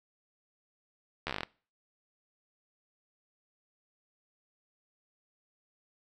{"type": "slowing click train", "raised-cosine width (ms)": 0.3, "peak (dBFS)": -17, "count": 10, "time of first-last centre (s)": [1.27, 1.433], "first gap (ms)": 12, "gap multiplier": 1.1, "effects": ["noise-tail reverb RT60 0.4 s tail -23 dB re dry"]}